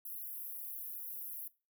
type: high-pass noise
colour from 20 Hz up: pink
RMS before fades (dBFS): -44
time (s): 0.05-1.48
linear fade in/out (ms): 5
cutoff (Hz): 11000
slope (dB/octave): 96
effects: noise-tail reverb RT60 0.3 s tail -20 dB re dry